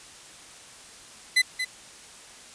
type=tone with echo; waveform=30% pulse; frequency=2019 Hz; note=B6; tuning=38 cents sharp; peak=-14 dBFS; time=1.36-1.42 s; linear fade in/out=10 ms; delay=230 ms; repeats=1; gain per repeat=-9 dB; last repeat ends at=1.65 s; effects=white hiss -47 dBFS RMS until 2.54 s + resampled to 22050 Hz